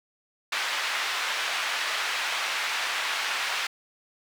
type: band-pass noise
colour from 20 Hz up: white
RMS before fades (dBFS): -29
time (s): 0.52-3.67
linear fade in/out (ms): 5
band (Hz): 1000 to 2800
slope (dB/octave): 12
effects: none